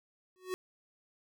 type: tone with exponential growth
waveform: square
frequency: 370 Hz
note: F#4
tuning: in tune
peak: -31 dBFS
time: 0.36-0.54 s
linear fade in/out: 0 ms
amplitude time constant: 39 ms
effects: none